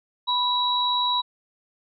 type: tone pair together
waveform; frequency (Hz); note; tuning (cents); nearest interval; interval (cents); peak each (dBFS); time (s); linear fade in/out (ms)
sine; 987.8 / 3892; B5 / B7; 0 / -26; 2 octaves; 2374; -23; 0.27-1.22; 20
effects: none